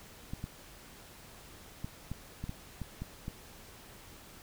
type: clicks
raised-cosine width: 5 ms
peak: -25 dBFS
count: 9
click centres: 0.335 / 0.441 / 1.845 / 2.116 / 2.44 / 2.494 / 2.817 / 3.02 / 3.281 s
effects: pink hiss -53 dBFS RMS until 4.42 s